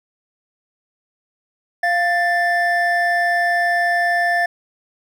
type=tone pair together; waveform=triangle; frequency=696 / 1769 Hz; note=F5 / A6; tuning=-6 / +9 cents; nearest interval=octave + major third; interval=1615 cents; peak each=-16 dBFS; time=1.83-4.46 s; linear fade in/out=5 ms; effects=none